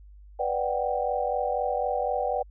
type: chord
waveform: sine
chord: G major seventh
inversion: first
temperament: equal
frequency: 493.9 / 587.3 / 740 / 784 Hz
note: B4 / D5 / F#5 / G5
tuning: 0 / 0 / 0 / 0 cents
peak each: -30 dBFS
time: 0.39-2.43 s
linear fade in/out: 10 ms
effects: added 50 Hz sine -46 dBFS peak until 2.5 s